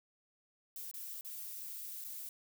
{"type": "noise with dropouts", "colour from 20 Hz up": "violet", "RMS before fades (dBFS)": -45, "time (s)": [0.76, 2.29], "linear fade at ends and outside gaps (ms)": 1, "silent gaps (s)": [[0.913, 0.939], [1.21, 1.248], [2.041, 2.046]], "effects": []}